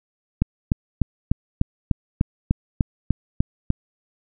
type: click train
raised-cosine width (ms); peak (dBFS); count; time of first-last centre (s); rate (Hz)
5; -5; 12; 0.42-3.704; 3.35
effects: none